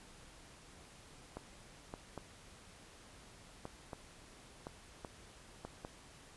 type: clicks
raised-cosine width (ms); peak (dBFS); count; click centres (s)
1; -29; 9; 1.37 / 1.939 / 2.177 / 3.654 / 3.932 / 4.669 / 5.048 / 5.65 / 5.849
effects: pink hiss -58 dBFS RMS until 6.36 s + resampled to 24000 Hz